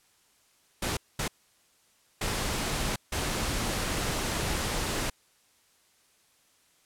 pink noise bursts at uneven times, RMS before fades -30 dBFS, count 4, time 0.82-0.97 / 1.19-1.28 / 2.21-2.96 / 3.12-5.1 s, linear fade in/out 5 ms, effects white hiss -65 dBFS RMS until 6.85 s + low-pass 11000 Hz 12 dB/octave

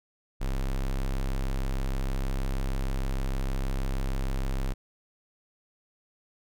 square tone, 33.21 Hz, C1, 27 cents sharp, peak -27 dBFS, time 0.4-4.74 s, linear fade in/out 20 ms, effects none

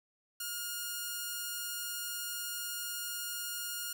5% pulse tone, 1424 Hz, F6, 33 cents sharp, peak -25 dBFS, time 0.4-3.93 s, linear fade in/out 5 ms, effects none

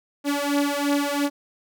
sawtooth beating tone pair, 284.7 / 287.6 Hz, C#4 / D4, +46 / -36 cents, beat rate 2.9 Hz, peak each -20 dBFS, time 0.24-1.3 s, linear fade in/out 50 ms, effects none

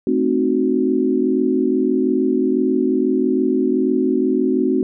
sine chord, A diminished seventh, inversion none, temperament equal with one note detuned, 220 / 261.6 / 307.6 / 370 Hz, A3 / C4 / Eb4 / Gb4, 0 / 0 / -20 / 0 cents, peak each -23 / -18 / -22 / -19 dBFS, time 0.07-4.83 s, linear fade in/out 2 ms, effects none

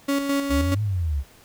35% pulse tone with tremolo, 279.5 Hz, C#4, 14 cents sharp, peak -18 dBFS, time 0.08-0.75 s, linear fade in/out 10 ms, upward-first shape square, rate 4.7 Hz, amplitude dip 45%
sine exponential two-way sweep, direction up then down, 65.41 to 108.6 to 65.41 Hz, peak -21 dBFS, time 0.49-1.24 s, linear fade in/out 50 ms, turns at 0.82 s
effects pink hiss -52 dBFS RMS until 1.44 s

